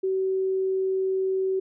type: tone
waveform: sine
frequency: 380.1 Hz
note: F#4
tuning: 47 cents sharp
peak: -22 dBFS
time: 0.03-1.6 s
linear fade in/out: 10 ms
effects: none